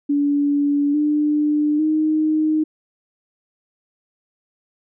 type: tone with pitch steps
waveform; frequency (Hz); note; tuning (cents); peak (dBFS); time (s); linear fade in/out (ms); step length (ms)
sine; 287.1 / 298.4 / 310.2; D4 / D4 / D#4; -39 / +28 / -5; -15; 0.09-2.64; 10; 850
effects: none